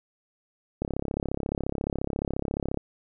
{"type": "click train", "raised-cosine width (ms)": 2, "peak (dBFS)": -15, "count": 68, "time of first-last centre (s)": [0.82, 2.773], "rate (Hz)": 34.3, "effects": []}